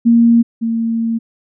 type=tone pair in turn; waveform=sine; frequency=233.1 / 228.3 Hz; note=A#3 / A#3; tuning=0 / -36 cents; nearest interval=unison; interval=36 cents; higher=first; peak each=-6 / -14 dBFS; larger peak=first; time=0.05-0.43 / 0.61-1.19 s; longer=second; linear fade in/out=20 ms; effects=none